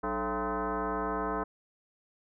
sine tone with frequency modulation, 299.1 Hz, D4, 32 cents sharp, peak -29 dBFS, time 0.03-1.44 s, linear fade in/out 10 ms, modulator 245 Hz, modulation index 4.4, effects none

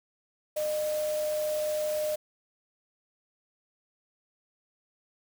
sine tone in noise, 609 Hz, D#5, 37 cents flat, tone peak -27 dBFS, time 0.56-2.16 s, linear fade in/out 10 ms, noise white, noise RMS -41 dBFS, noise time 0.56-2.16 s, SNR +11 dB, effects none

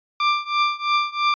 sawtooth tone with tremolo, 1183 Hz, D6, 12 cents sharp, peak -11 dBFS, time 0.2-1.34 s, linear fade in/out 2 ms, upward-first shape triangle, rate 3 Hz, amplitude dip 95%, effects resampled to 11025 Hz

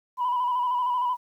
sine tone with vibrato, 987.8 Hz, B5, in tune, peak -21 dBFS, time 0.17-1.17 s, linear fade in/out 50 ms, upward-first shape square, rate 13 Hz, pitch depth 35 cents each way, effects tanh soft clip ceiling -19 dBFS + 10-bit

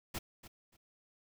pink noise with echo, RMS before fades -39 dBFS, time 0.14-0.19 s, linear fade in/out 10 ms, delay 290 ms, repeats 2, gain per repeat -14 dB, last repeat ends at 0.77 s, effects none

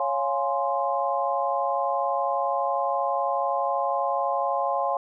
sine chord, Db major seventh, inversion none, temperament equal, 554.4 / 698.5 / 830.6 / 1046.5 Hz, Db5 / F5 / Ab5 / C6, 0 / 0 / 0 / 0 cents, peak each -28 dBFS, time 0-4.97 s, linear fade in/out 2 ms, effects none

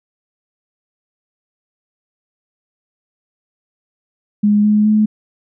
sine tone with pitch steps, 207.7 / 210.7 / 213.8 Hz, G#3 / G#3 / A3, 0 / +25 / -49 cents, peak -9 dBFS, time 4.43-5.06 s, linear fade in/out 10 ms, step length 210 ms, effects none

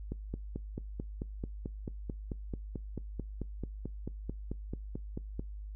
click train, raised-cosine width 3 ms, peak -24 dBFS, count 25, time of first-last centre 0.12-5.395 s, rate 4.55 Hz, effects noise-tail reverb RT60 0.2 s tail -23 dB re dry + added 51 Hz sine -40 dBFS peak until 5.75 s

